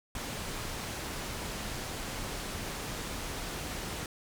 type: low-pass noise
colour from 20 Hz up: pink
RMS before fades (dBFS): -38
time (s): 0.15-4.06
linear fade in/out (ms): 2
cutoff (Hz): 11000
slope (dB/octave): 12
effects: none